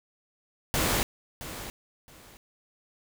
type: noise with echo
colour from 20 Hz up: pink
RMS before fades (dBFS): -26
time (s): 0.74-1.03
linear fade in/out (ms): 0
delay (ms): 670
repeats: 2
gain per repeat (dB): -13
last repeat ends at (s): 2.37
effects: none